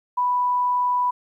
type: tone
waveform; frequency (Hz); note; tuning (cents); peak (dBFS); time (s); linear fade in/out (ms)
sine; 987.8; B5; 0; -18; 0.17-1.11; 10
effects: 10-bit